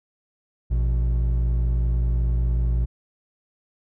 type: tone pair together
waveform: triangle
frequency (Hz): 58.08 / 123.2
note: A#1 / B2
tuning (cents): -6 / -4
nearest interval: octave + minor second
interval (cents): 1302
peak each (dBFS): -17 / -26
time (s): 0.7-2.86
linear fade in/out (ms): 20
effects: none